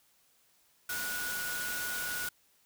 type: tone in noise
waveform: sine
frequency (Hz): 1460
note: F#6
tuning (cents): -24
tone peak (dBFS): -36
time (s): 0.89-2.29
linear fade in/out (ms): 5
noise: white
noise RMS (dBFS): -38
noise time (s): 0.89-2.29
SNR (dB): -1
effects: white hiss -68 dBFS RMS until 2.65 s